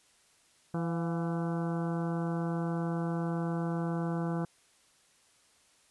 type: harmonic tone with a mistuned harmonic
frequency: 167.4 Hz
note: E3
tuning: 27 cents sharp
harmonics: 1 / 2 / 3 / 4 / 5 / 6 / 7 / 8 / 9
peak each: -31 / -37 / -41 / -43 / -45 / -47 / -48 / -49 / -50 dBFS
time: 0.74-4.45 s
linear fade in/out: 2 ms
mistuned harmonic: 4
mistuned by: +61 cents
effects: white hiss -65 dBFS RMS until 5.9 s + resampled to 24000 Hz